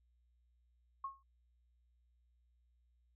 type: tone with exponential decay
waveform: sine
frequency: 1088 Hz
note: C#6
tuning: 33 cents flat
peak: -36 dBFS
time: 1.04-1.23 s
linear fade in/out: 5 ms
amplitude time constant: 40 ms
effects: added 60 Hz sine -70 dBFS peak until 3.15 s